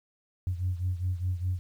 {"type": "beating tone pair", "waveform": "sine", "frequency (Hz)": [89.7, 94.6], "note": ["F2", "F#2"], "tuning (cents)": [47, 39], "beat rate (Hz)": 4.9, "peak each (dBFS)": [-28, -32], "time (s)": [0.47, 1.59], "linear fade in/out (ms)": 0, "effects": ["tanh soft clip ceiling -21 dBFS", "10-bit"]}